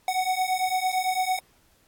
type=beating tone pair; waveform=square; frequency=740 / 748.9 Hz; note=F#5 / F#5; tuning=0 / +21 cents; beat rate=8.9 Hz; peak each=-27 dBFS; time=0.08-1.39 s; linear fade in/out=2 ms; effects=pink hiss -62 dBFS RMS until 1.87 s + AAC 64 kbps